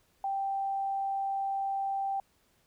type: tone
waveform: sine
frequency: 784 Hz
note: G5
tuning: in tune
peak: -29 dBFS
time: 0.24-2.2 s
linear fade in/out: 2 ms
effects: pink hiss -69 dBFS RMS until 2.66 s